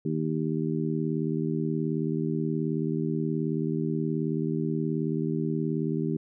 harmonic tone, 78.7 Hz, D#2, 20 cents sharp, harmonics 2 / 3 / 4 / 5, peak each -29 / -31 / -32 / -33 dBFS, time 0.05-6.17 s, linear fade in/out 5 ms, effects none

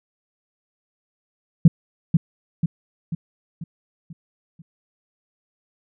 sine tone with echo, 164.81 Hz, E3, in tune, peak -4 dBFS, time 1.65-1.68 s, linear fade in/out 5 ms, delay 490 ms, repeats 6, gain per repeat -6 dB, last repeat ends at 4.62 s, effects tanh soft clip ceiling -1 dBFS

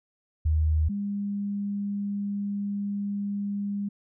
sine tone pair in turn, 78 / 202.1 Hz, D#2 / G#3, +5 / -47 cents, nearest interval octave + major third, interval 1648 cents, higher second, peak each -20 / -27 dBFS, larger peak first, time 0.45-0.89 / 0.89-3.89 s, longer second, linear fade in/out 10 ms, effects none

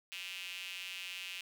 square tone with high-pass filter, 91.7 Hz, F#2, 15 cents flat, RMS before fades -44 dBFS, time 0.12-1.41 s, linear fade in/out 0 ms, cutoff 2700 Hz, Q 4.9, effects 10-bit

